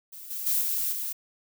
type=noise with level steps; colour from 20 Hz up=violet; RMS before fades=-43 / -34 / -25 / -28 / -32 dBFS; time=0.12-1.13 s; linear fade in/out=10 ms; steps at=0.3 / 0.46 / 0.61 / 0.92 s; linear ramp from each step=10 ms; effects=none